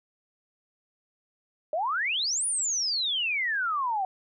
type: exponential two-way sweep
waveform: sine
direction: up then down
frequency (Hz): 587.3 to 9890 to 738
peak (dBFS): -25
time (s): 1.73-4.05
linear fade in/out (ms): 2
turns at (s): 2.46
effects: none